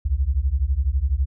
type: beating tone pair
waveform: sine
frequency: 61.74 / 73.74 Hz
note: B1 / D2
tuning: 0 / +8 cents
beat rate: 12 Hz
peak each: -21 dBFS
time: 0.05-1.26 s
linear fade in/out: 10 ms
effects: none